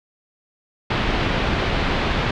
pink low-pass noise, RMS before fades -21 dBFS, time 0.9-2.31 s, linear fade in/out 5 ms, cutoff 3700 Hz, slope 24 dB/octave, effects none

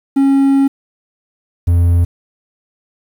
triangle tone pair in turn, 273.9 / 86.27 Hz, C#4 / F2, -21 / -21 cents, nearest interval octave + minor sixth, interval 2000 cents, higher first, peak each -6 dBFS, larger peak neither, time 0.16-0.68 / 1.67-2.05 s, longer first, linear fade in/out 10 ms, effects 7-bit

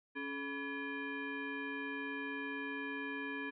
sine tone with frequency modulation, 987.8 Hz, B5, in tune, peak -38 dBFS, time 0.15-3.51 s, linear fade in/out 20 ms, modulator 709 Hz, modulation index 1.9, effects none

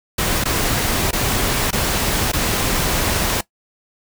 pink noise with dropouts, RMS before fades -19 dBFS, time 0.18-3.41 s, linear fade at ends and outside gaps 5 ms, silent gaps 0.44-0.454 / 1.11-1.129 / 1.708-1.728 / 2.318-2.332 s, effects noise-tail reverb RT60 0.1 s tail -19 dB re dry

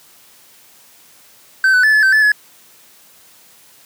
triangle tone with pitch steps, 1542 / 1498 / 1740 / 1722 / 1549 / 1738 / 1698 Hz, G6 / F#6 / A6 / A6 / G6 / A6 / G#6, -29 / +21 / -20 / -38 / -21 / -22 / +38 cents, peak -7 dBFS, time 1.64-2.319 s, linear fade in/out 2 ms, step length 97 ms, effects white hiss -47 dBFS RMS until 3.85 s + high-pass 100 Hz 12 dB/octave

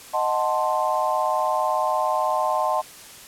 sine chord, D# diminished seventh, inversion none, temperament equal, 622.3 / 740 / 880 / 1046.5 Hz, D#5 / F#5 / A5 / C6, 0 / 0 / 0 / 0 cents, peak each -25 / -26 / -25 / -25 dBFS, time 0.13-2.82 s, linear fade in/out 20 ms, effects white hiss -43 dBFS RMS until 3.27 s + low-pass 12000 Hz 12 dB/octave

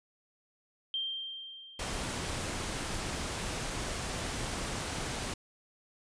sine tone with exponential decay, 3165 Hz, G7, 16 cents sharp, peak -30 dBFS, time 0.94-2.65 s, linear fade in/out 1 ms, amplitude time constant 370 ms
pink noise, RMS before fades -36 dBFS, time 1.79-5.34 s, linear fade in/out 5 ms
effects resampled to 22050 Hz

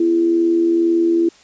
sine tone with amplitude modulation, 336.6 Hz, E4, 36 cents sharp, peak -10 dBFS, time 0-1.29 s, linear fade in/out 5 ms, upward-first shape sine, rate 82.1 Hz, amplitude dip 45%, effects white hiss -48 dBFS RMS until 1.43 s + resampled to 16000 Hz

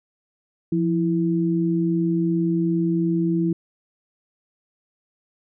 sine tone pair together, 172.44 / 329.6 Hz, F3 / E4, -22 / 0 cents, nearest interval major seventh, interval 1122 cents, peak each -21 dBFS, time 0.72-3.53 s, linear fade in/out 5 ms, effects none

